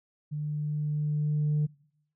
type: tone with level ramp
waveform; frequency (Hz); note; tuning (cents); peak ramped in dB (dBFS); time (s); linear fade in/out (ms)
sine; 149.7; D3; +33; -30 to -21; 0.31-1.67; 20
effects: noise-tail reverb RT60 0.7 s tail -24 dB re dry + tanh soft clip ceiling -21 dBFS